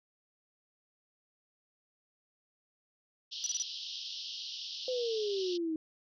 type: band-pass noise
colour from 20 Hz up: pink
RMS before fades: -42 dBFS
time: 3.31-5.58 s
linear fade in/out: 20 ms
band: 2900 to 5600 Hz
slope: 96 dB/octave
type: tone bursts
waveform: sine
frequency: 5870 Hz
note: F#8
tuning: 15 cents flat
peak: -30 dBFS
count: 4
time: 3.44-3.622 s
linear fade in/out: 0 ms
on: 23 ms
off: 30 ms
type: exponential sweep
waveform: sine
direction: down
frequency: 517 to 311.1 Hz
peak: -31 dBFS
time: 4.88-5.76 s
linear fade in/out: 2 ms
effects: none